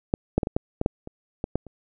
clicks, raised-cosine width 2 ms, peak -7 / -6 / -12 / -13 / -8 / -11 / -6 / -23 / -13 / -10 / -28 dBFS, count 11, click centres 0.139 / 0.38 / 0.432 / 0.471 / 0.565 / 0.814 / 0.861 / 1.074 / 1.441 / 1.556 / 1.667 s, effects none

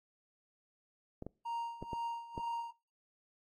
clicks, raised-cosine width 2 ms, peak -29 dBFS, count 5, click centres 1.224 / 1.266 / 1.826 / 1.932 / 2.378 s
triangle tone with tremolo, 932.3 Hz, A#5, in tune, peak -33 dBFS, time 1.45-2.71 s, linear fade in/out 10 ms, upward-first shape sine, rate 2.1 Hz, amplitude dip 80%
effects noise-tail reverb RT60 0.4 s tail -25 dB re dry + AAC 32 kbps

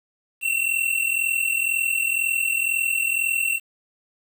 square tone pair together, 2692 / 2734 Hz, E7 / F7, +36 / -37 cents, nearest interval unison, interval 27 cents, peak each -24 dBFS, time 0.41-3.6 s, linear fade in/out 50 ms, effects 8-bit

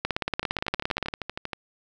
two click trains, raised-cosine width 0.3 ms, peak -9 / -15 dBFS, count 19 / 15, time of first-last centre 0.05-1.084 / 0.43-1.532 s, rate 17.4 / 12.7 Hz, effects none

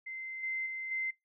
sine tone with level steps, 2074 Hz, C7, 16 cents flat, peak -39 / -33 / -37 / -32 dBFS, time 0.06-1.11 s, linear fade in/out 10 ms, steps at 0.43 / 0.66 / 0.91 s, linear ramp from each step 5 ms, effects noise-tail reverb RT60 0.2 s tail -25 dB re dry

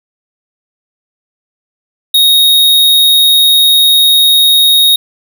square tone, 3750 Hz, A#7, 10 cents sharp, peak -5 dBFS, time 2.14-4.96 s, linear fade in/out 5 ms, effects none

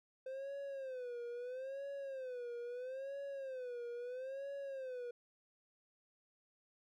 triangle tone with vibrato, 516 Hz, C5, 24 cents flat, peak -40 dBFS, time 0.26-5.11 s, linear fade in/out 5 ms, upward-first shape sine, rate 0.76 Hz, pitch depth 140 cents each way, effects none

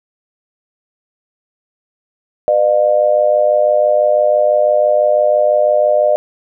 sine tone with amplitude modulation, 604 Hz, D5, 48 cents sharp, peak -5 dBFS, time 2.48-6.16 s, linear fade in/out 0 ms, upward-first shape sine, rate 106 Hz, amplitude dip 85%, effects none

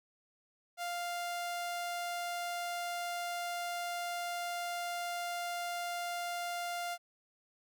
sawtooth tone, 698.5 Hz, F5, in tune, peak -32 dBFS, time 0.77-6.98 s, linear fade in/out 50 ms, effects none

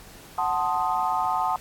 sine chord, F# diminished seventh, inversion none, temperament equal, 740 / 880 / 1046.5 / 1244.5 Hz, F#5 / A5 / C6 / Eb6, 0 / 0 / 0 / 0 cents, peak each -27 / -26 / -29 / -29 dBFS, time 0.38-1.56 s, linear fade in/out 2 ms, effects pink hiss -47 dBFS RMS until 1.6 s + AAC 64 kbps

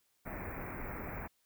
pink band-stop noise, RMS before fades -42 dBFS, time 0.25-1.28 s, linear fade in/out 20 ms, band 2400 to 15000 Hz, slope 96 dB/octave, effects white hiss -75 dBFS RMS until 1.45 s

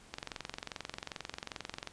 click train, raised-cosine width 0.2 ms, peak -21 dBFS, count 40, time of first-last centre 0.14-1.873 s, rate 22.5 Hz, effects pink hiss -58 dBFS RMS until 1.92 s + resampled to 22050 Hz

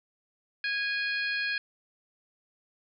harmonic tone with a mistuned harmonic, 824 Hz, G#5, 14 cents flat, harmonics 2 / 3 / 4 / 5 / 6, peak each -30 / -33 / -41 / -37 / -45 dBFS, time 0.64-1.58 s, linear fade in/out 2 ms, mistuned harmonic 5, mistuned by +50 cents, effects none

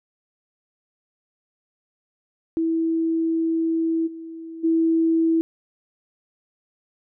sine tone with level steps, 326.9 Hz, E4, 14 cents flat, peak -19 / -33 / -16 dBFS, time 2.57-5.41 s, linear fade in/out 0 ms, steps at 4.06 / 4.63 s, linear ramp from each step 20 ms, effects none

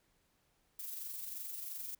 violet noise with amplitude modulation, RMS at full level -42 dBFS, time 0.79-1.95 s, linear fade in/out 5 ms, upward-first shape sine, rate 22.9 Hz, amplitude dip 40%, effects pink hiss -75 dBFS RMS until 1.99 s

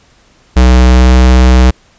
square tone with pitch glide, 62.6 to 63.07 Hz, B1 to B1, +24 to +37 cents, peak -3 dBFS, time 0.56-1.71 s, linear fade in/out 10 ms, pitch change +13 cents, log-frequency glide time 0.89-1.1 s, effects pink hiss -47 dBFS RMS until 1.98 s + resampled to 16000 Hz

